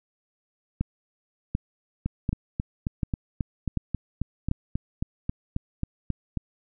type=two click trains; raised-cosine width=5 ms; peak=-12 / -14 dBFS; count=6 / 17; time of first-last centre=0.81-4.514 / 2.06-6.373 s; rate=1.35 / 3.71 Hz; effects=none